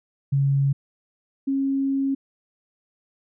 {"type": "tone pair in turn", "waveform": "sine", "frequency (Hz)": [138.59, 272.4], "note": ["C#3", "C#4"], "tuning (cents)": [0, -30], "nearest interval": "octave", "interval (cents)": 1170, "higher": "second", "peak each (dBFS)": [-17, -20], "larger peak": "first", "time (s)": [[0.32, 0.73], [1.47, 2.15]], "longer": "second", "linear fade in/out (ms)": 10, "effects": []}